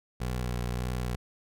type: tone with vibrato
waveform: 20% pulse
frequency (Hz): 61.2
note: B1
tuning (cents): -15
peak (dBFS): -25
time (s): 0.2-1.16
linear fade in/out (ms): 10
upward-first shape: sine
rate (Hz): 1.8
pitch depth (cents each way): 26
effects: none